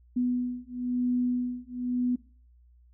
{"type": "beating tone pair", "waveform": "sine", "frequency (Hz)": [246.9, 247.9], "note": ["B3", "B3"], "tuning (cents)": [0, 7], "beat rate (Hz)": 1, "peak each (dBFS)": -29, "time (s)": [0.16, 2.16], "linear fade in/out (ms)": 10, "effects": ["noise-tail reverb RT60 0.4 s tail -20 dB re dry", "added 60 Hz sine -55 dBFS peak until 2.93 s"]}